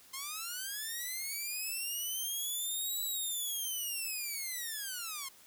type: linear two-way sweep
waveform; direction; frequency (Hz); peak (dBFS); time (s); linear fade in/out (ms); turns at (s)
5% pulse; up then down; 1043 to 3951 to 1043; -27; 0.13-5.29; 10; 3.03
effects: white hiss -59 dBFS RMS until 5.46 s